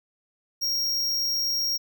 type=tone; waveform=square; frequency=5588 Hz; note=F8; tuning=in tune; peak=-24 dBFS; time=0.61-1.78 s; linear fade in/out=20 ms; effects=none